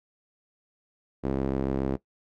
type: tone with band-pass filter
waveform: sawtooth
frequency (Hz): 67.1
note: C2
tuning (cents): +44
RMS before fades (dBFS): -28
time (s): 1.23-1.97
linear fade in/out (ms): 20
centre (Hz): 340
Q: 1.3
effects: noise-tail reverb RT60 0.1 s tail -18 dB re dry